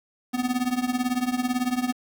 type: tone with tremolo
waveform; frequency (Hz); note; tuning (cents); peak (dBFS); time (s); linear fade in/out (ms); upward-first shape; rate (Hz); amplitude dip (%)
square; 249.7; B3; +19; -20; 0.33-1.93; 20; triangle; 18; 90
effects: 8-bit